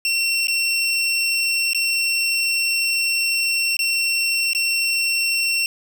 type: tone with dropouts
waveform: 25% pulse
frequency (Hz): 2718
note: F7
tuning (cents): -48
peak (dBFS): -14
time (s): 0.05-5.66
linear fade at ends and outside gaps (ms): 1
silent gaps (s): 0.471-0.482 / 1.733-1.747 / 3.768-3.791 / 4.533-4.549
effects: none